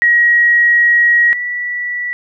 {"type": "tone pair in turn", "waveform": "sine", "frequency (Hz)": [1900, 1950], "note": ["A#6", "B6"], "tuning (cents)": [33, -23], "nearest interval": "unison", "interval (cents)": 44, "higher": "second", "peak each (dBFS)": [-7, -17], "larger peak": "first", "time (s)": [[0.02, 1.33], [1.33, 2.13]], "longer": "first", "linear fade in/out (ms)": 0, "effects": []}